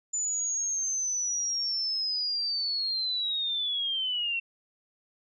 sine linear sweep, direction down, 7040 to 2700 Hz, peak -27 dBFS, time 0.13-4.4 s, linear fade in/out 10 ms, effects none

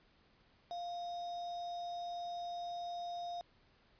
sine tone with sample-and-hold, 698.5 Hz, F5, in tune, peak -39 dBFS, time 0.71-3.41 s, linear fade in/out 0 ms, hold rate 4410 Hz, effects pink hiss -69 dBFS RMS until 3.99 s + resampled to 11025 Hz

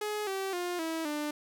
sawtooth tone with pitch steps, 421 / 386.1 / 354 / 324.6 / 297.7 Hz, G#4 / G4 / F4 / E4 / D4, +24 / -26 / +23 / -27 / +24 cents, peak -28 dBFS, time 0.01-1.31 s, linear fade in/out 5 ms, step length 260 ms, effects none

